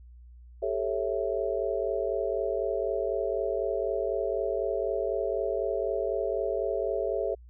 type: chord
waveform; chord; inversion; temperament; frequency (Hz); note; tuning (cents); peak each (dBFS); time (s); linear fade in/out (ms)
sine; A dominant seventh; third; just; 396 / 440 / 550 / 660; G4 / A4 / C#5 / E5; +18 / 0 / -14 / +2; -32; 0.62-7.35; 10
effects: added 60 Hz sine -47 dBFS peak until 7.49 s